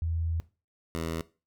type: tone pair in turn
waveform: sine / 10% pulse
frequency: 82.41 / 81.65 Hz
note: E2 / E2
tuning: 0 / -16 cents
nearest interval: unison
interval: 16 cents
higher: first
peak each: -27 / -23 dBFS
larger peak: second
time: 0.02-0.4 / 0.95-1.21 s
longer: first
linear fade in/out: 0 ms
effects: noise-tail reverb RT60 0.3 s tail -18 dB re dry